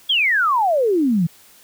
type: exponential sweep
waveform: sine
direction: down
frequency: 3400 to 156.8 Hz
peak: -14 dBFS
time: 0.09-1.27 s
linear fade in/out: 10 ms
effects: white hiss -49 dBFS RMS until 1.63 s